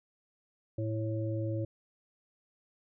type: harmonic tone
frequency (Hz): 110.1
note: A2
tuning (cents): +2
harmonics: 1 / 3 / 5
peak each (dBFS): -32 / -37 / -39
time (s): 0.78-1.65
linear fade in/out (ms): 5
effects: none